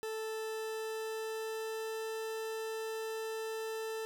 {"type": "tone with pitch glide", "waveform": "40% pulse", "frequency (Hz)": [440, 443.1], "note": ["A4", "A4"], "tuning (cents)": [0, 12], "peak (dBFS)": -36, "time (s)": [0.03, 4.05], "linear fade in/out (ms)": 0, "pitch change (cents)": 12, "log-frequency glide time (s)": [0.5, 2.07], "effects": []}